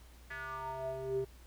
square tone with band-pass filter sweep, 132.1 Hz, C3, 17 cents sharp, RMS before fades -39 dBFS, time 0.3-1.25 s, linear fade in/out 10 ms, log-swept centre 1800 to 340 Hz, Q 5.9, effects added 60 Hz sine -54 dBFS peak until 1.46 s + pink hiss -62 dBFS RMS until 1.46 s

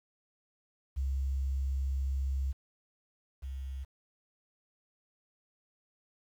sine tone pair in turn, 67.3 / 66.84 Hz, C2 / C2, +49 / +38 cents, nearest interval unison, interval 11 cents, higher first, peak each -29 / -36 dBFS, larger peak first, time 0.96-2.53 / 3.42-3.85 s, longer first, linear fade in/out 20 ms, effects 10-bit

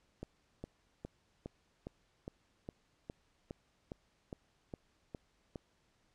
click train, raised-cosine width 2 ms, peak -29 dBFS, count 14, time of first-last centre 0.23-5.558 s, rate 2.44 Hz, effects pink hiss -74 dBFS RMS until 6.14 s + low-pass 7000 Hz 12 dB/octave

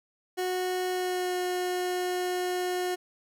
30% pulse tone with pitch glide, 366.3 to 361.7 Hz, F#4 to F#4, -17 to -39 cents, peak -25 dBFS, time 0.37-2.96 s, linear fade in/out 20 ms, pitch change -22 cents, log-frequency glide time 0.89-1.38 s, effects none

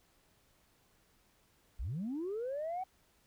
sine linear sweep, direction up, 39 to 765 Hz, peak -34 dBFS, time 1.79-2.84 s, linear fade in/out 10 ms, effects tanh soft clip ceiling -32 dBFS + pink hiss -70 dBFS RMS until 3.26 s

